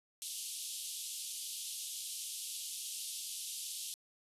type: band-pass noise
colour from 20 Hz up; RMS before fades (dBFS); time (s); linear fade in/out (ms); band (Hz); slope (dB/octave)
white; -43; 0.22-3.94; 0; 2900 to 12000; 48
effects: resampled to 32000 Hz